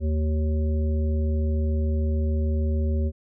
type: harmonic tone with a mistuned harmonic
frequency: 76.7 Hz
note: D#2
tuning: 24 cents flat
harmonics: 1 / 3 / 5 / 7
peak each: -21 / -31 / -35 / -38 dBFS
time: 0-3.12 s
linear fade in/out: 50 ms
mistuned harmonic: 7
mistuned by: +48 cents
effects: none